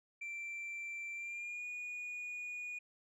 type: tone with pitch glide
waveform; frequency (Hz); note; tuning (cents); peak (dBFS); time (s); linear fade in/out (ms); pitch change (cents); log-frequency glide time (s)
sine; 2349 to 2453; D7 to D#7; 0 to -25; -38; 0.21-2.79; 10; +75; 1.14-1.65
effects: tanh soft clip ceiling -40 dBFS